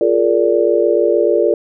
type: chord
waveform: sine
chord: Bb dominant seventh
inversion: second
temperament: just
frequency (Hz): 349.6 / 419.5 / 466.2 / 582.7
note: F4 / Ab4 / Bb4 / D5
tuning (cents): +2 / +17 / 0 / -14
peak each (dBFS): -16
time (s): 0.01-1.54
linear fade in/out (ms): 2
effects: none